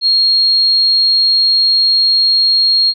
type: tone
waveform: sine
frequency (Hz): 4260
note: C8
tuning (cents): +30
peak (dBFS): -8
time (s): 0.01-2.94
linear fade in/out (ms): 50
effects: none